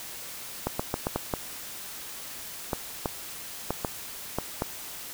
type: clicks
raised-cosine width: 1 ms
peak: -12 dBFS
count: 12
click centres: 0.67 / 0.795 / 0.941 / 1.069 / 1.16 / 1.338 / 2.732 / 3.058 / 3.706 / 3.848 / 4.386 / 4.621 s
effects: white hiss -40 dBFS RMS until 5.13 s